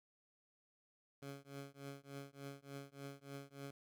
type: tone with tremolo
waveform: 15% pulse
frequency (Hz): 139.4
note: C#3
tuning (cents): +10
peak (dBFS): -39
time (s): 1.22-3.71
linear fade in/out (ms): 5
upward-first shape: triangle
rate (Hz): 3.4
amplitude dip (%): 100
effects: none